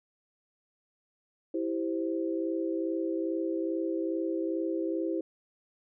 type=chord; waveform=sine; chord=C major; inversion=first; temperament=equal; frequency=329.6 / 392 / 523.3 Hz; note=E4 / G4 / C5; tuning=0 / 0 / 0 cents; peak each=-30 / -35 / -36 dBFS; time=1.54-5.21 s; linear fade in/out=5 ms; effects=none